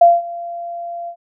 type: tone with ADSR envelope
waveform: sine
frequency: 688 Hz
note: F5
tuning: 26 cents flat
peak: -3 dBFS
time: 0.01-1.16 s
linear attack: 7 ms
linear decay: 200 ms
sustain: -21 dB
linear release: 78 ms
effects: none